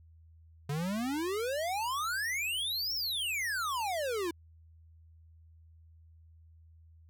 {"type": "exponential two-way sweep", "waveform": "square", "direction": "up then down", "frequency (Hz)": [138.59, 5588, 322.8], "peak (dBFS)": -32, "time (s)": [0.69, 4.31], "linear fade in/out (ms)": 5, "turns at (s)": 2.94, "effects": ["added 81 Hz sine -55 dBFS peak until 7.09 s"]}